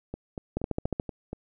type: two click trains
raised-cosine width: 2 ms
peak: -21 / -14 dBFS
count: 6 / 7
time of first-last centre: 0.14-1.33 / 0.57-0.999 s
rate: 4.2 / 14 Hz
effects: none